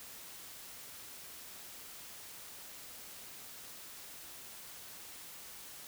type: silence
effects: white hiss -50 dBFS RMS until 5.87 s